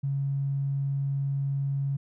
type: tone with tanh clipping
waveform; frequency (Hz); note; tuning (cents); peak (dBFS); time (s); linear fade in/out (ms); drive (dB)
triangle; 138.59; C#3; 0; -25; 0.03-1.97; 10; 3
effects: none